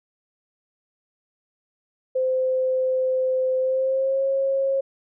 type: tone with pitch glide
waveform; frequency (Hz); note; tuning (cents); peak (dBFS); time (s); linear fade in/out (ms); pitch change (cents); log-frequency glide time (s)
sine; 517 to 541.8; C5 to C#5; -21 to -40; -19; 2.15-4.81; 10; +81; 3.59-4.23
effects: none